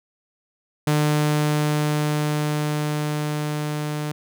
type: tone with level ramp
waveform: sawtooth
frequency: 150 Hz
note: D3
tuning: 37 cents sharp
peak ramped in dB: -13 to -21 dBFS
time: 0.87-4.12 s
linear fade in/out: 5 ms
effects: none